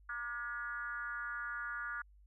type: tone with frequency modulation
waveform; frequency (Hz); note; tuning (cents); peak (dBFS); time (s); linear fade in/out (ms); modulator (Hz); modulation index
sine; 1437; F6; +49; -38; 0.09-2.02; 5; 250; 1
effects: added 50 Hz sine -59 dBFS peak until 2.26 s